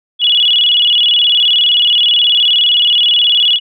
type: tone with vibrato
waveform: sine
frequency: 3136 Hz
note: G7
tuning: in tune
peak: -7 dBFS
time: 0.19-3.6 s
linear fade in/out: 50 ms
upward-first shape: square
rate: 19 Hz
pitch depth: 130 cents each way
effects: none